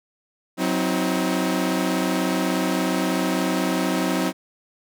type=chord; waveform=sawtooth; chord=C diminished; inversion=second; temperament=equal with one note detuned; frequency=185 / 261.6 / 318 Hz; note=Gb3 / C4 / Eb4; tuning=0 / 0 / +38 cents; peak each=-21 dBFS; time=0.57-4.33 s; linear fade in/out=50 ms; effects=none